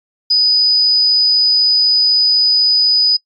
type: tone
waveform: sine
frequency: 4978 Hz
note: D#8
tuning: in tune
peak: -8 dBFS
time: 0.3-3.17 s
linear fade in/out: 10 ms
effects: noise-tail reverb RT60 0.1 s tail -25 dB re dry + MP3 48 kbps